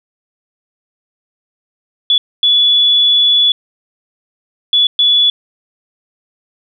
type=tone bursts at uneven times; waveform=sine; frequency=3425 Hz; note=A7; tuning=47 cents flat; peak=-7 dBFS; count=4; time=2.1-2.18 / 2.43-3.52 / 4.73-4.87 / 4.99-5.3 s; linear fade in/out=2 ms; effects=none